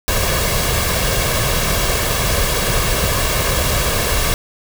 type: noise with comb filter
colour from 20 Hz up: pink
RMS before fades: -17 dBFS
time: 0.08-4.34 s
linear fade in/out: 0 ms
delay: 1.8 ms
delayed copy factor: +0.55
effects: none